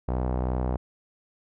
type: tone with low-pass filter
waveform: sawtooth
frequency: 62.8 Hz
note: B1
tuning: 30 cents sharp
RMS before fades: -27 dBFS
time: 0.08-0.77 s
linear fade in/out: 5 ms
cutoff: 810 Hz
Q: 1.6
effects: none